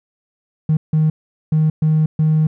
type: tone bursts at uneven times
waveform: triangle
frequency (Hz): 155.9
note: D#3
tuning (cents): +4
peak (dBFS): -8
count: 5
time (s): 0.69-0.77 / 0.93-1.1 / 1.52-1.7 / 1.82-2.06 / 2.19-2.47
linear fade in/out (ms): 5
effects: tanh soft clip ceiling -8 dBFS